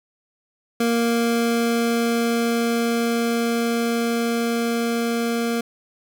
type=tone with level ramp; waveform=25% pulse; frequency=233.2 Hz; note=A#3; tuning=1 cent sharp; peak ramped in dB=-14 to -17 dBFS; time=0.8-5.61 s; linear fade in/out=5 ms; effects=none